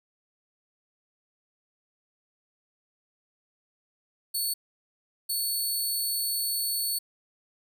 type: tone bursts at uneven times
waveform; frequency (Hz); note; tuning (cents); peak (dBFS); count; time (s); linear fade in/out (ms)
10% pulse; 4435; C#8; 0; -20; 2; 4.34-4.54 / 5.29-6.99; 10
effects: none